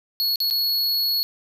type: tone with dropouts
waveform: square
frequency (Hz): 4356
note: C#8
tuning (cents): -31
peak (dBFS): -20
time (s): 0.2-1.23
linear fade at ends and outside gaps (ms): 0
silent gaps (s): 0.358-0.403 / 0.501-0.509
effects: none